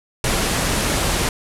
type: low-pass noise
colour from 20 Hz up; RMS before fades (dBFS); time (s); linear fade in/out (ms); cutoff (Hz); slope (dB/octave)
pink; -20; 0.24-1.29; 2; 12000; 48
effects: none